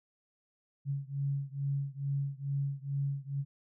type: beating tone pair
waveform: sine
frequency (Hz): 138.59 / 140.89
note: C#3 / C#3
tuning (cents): 0 / +28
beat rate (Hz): 2.3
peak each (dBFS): -34 / -35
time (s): 0.85-3.45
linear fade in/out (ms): 50
effects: none